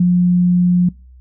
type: tone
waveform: sine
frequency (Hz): 178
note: F3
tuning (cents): +33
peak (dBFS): -9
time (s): 0-0.89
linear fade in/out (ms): 5
effects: noise-tail reverb RT60 0.3 s tail -25 dB re dry + added 63 Hz sine -39 dBFS peak until 1.2 s